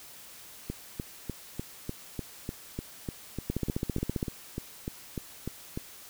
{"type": "two click trains", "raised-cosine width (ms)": 3, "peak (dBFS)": [-16, -20], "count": [12, 18], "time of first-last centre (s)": [[3.5, 4.228], [0.7, 5.775]], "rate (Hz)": [15.1, 3.35], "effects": ["white hiss -49 dBFS RMS until 6.09 s"]}